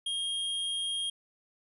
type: tone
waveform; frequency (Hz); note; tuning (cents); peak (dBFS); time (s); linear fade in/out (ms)
square; 3239; G#7; -44; -31; 0.06-1.1; 5
effects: resampled to 32000 Hz